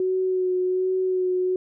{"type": "tone with vibrato", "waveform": "sine", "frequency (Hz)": 370, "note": "F#4", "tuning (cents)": 0, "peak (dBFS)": -20, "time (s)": [0, 1.56], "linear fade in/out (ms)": 2, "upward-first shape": "sine", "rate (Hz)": 1.3, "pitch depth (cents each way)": 19, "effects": []}